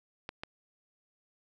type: clicks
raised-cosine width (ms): 0.3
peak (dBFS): -22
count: 2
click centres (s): 0.291 / 0.435
effects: none